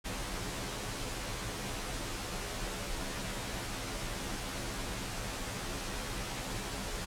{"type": "noise with comb filter", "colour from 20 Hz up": "pink", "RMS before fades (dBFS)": -38, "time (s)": [0.04, 7.06], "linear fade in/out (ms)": 20, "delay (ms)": 13, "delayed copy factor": -1, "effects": ["low-pass 10000 Hz 12 dB/octave"]}